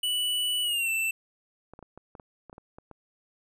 square tone with pitch glide, 2960 to 2668 Hz, F#7 to E7, 0 to +20 cents, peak -26 dBFS, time 0.03-1.11 s, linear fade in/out 5 ms, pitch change -180 cents, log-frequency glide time 0.63-0.9 s
clicks, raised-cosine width 1 ms, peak -31 dBFS, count 11, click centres 1.736 / 1.791 / 1.827 / 1.976 / 2.152 / 2.198 / 2.497 / 2.529 / 2.581 / 2.785 / 2.913 s
effects none

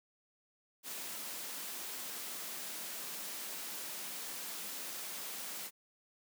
white high-pass noise, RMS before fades -43 dBFS, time 0.83-5.71 s, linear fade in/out 50 ms, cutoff 160 Hz, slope 96 dB/octave, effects none

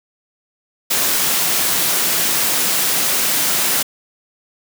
white high-pass noise, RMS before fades -17 dBFS, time 0.9-3.83 s, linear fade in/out 10 ms, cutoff 120 Hz, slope 24 dB/octave, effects none

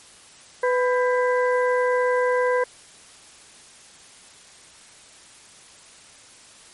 harmonic tone with a mistuned harmonic, 498.5 Hz, B4, 16 cents sharp, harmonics 1 / 2 / 3 / 4, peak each -19 / -25 / -28 / -32 dBFS, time 0.63-2.64 s, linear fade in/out 5 ms, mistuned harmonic 3, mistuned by +110 cents, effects white hiss -48 dBFS RMS until 6.73 s + MP3 48 kbps

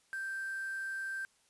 sine tone with quantisation, 1568 Hz, G6, in tune, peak -36 dBFS, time 0.13-1.25 s, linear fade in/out 0 ms, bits 8, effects white hiss -70 dBFS RMS until 1.49 s + resampled to 24000 Hz

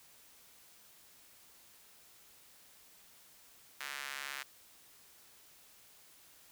square tone with high-pass filter, 69.3 Hz, C#2, in tune, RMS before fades -43 dBFS, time 3.8-4.43 s, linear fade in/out 5 ms, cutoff 1700 Hz, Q 1.5, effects white hiss -61 dBFS RMS until 6.51 s

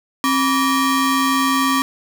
35% pulse ring-modulated tone, 710 Hz, F5, 28 cents sharp, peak -10 dBFS, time 0.24-1.82 s, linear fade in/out 0 ms, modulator 443 Hz, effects none

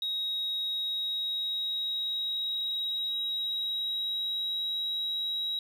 sine tone with pitch glide, 3791 to 3846 Hz, A#7 to B7, +28 to -47 cents, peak -28 dBFS, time 0.02-5.59 s, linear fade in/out 2 ms, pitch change +25 cents, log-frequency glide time 0.63-4.78 s, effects tanh soft clip ceiling -25 dBFS + 10-bit

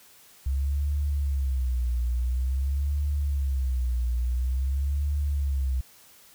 sine tone with vibrato, 66 Hz, C2, 16 cents sharp, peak -23 dBFS, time 0.46-5.81 s, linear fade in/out 5 ms, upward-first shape sine, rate 0.48 Hz, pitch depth 160 cents each way, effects white hiss -54 dBFS RMS until 6.34 s

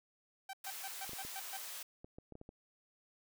sawtooth tone bursts, 775 Hz, G5, 20 cents flat, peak -39 dBFS, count 7, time 0.49-1.571 s, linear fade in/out 5 ms, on 43 ms, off 130 ms
white high-pass noise, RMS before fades -46 dBFS, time 0.64-1.83 s, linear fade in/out 5 ms, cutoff 620 Hz, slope 12 dB/octave
clicks, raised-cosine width 2 ms, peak -37 dBFS, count 9, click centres 1.094 / 1.133 / 1.25 / 2.045 / 2.185 / 2.323 / 2.354 / 2.414 / 2.491 s
effects none

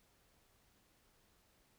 silence, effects pink hiss -72 dBFS RMS until 1.78 s

